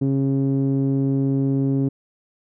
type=tone with low-pass filter; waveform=sawtooth; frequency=136.3 Hz; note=C#3; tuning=29 cents flat; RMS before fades=-20 dBFS; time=0.01-1.89 s; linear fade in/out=10 ms; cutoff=320 Hz; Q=2.9; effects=none